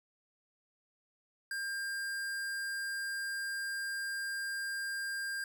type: tone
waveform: square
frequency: 1600 Hz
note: G6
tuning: 35 cents sharp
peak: -36 dBFS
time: 1.51-5.44 s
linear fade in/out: 2 ms
effects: none